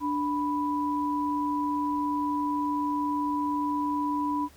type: tone pair together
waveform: sine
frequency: 293.7 / 987.9 Hz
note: D4 / B5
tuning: 0 / 0 cents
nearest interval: octave + major sixth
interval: 2100 cents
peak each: -28 dBFS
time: 0-4.49 s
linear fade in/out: 50 ms
effects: added 73 Hz sine -55 dBFS peak until 4.56 s + pink hiss -56 dBFS RMS until 4.56 s